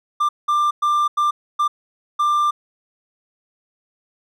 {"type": "tone bursts at uneven times", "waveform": "triangle", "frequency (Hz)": 1188, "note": "D6", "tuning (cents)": 20, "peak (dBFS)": -13, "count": 6, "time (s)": [[0.2, 0.29], [0.48, 0.71], [0.82, 1.08], [1.17, 1.31], [1.59, 1.68], [2.19, 2.51]], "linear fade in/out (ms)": 10, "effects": []}